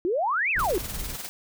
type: exponential two-way sweep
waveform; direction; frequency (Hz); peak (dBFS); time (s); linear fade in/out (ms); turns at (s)
sine; up then down; 329 to 2700 to 329; -22; 0.05-0.78; 0; 0.51
type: noise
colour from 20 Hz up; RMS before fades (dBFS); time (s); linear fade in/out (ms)
brown; -35; 0.55-1.17; 20
type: noise with tremolo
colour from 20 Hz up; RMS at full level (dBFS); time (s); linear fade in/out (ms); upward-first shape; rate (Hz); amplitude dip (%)
white; -34; 0.59-1.29; 0; sine; 20; 55
effects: none